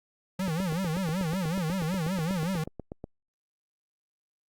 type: tone with vibrato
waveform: square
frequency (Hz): 173.9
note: F3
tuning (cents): -7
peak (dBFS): -28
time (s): 0.39-2.64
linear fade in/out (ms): 5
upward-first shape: sine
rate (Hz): 5.3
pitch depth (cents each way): 200
type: click train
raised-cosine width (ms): 2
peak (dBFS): -23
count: 22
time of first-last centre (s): 0.48-3.041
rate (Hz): 8.2
effects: Opus 48 kbps